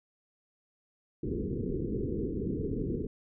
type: low-pass noise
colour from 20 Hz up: white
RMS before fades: -33 dBFS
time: 1.23-3.07 s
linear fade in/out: 5 ms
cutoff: 460 Hz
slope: 96 dB/octave
effects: none